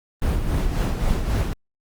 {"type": "noise with tremolo", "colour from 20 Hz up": "brown", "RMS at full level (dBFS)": -19, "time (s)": [0.22, 1.53], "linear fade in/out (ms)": 0, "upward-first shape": "sine", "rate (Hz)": 3.7, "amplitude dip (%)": 50, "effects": ["Opus 32 kbps"]}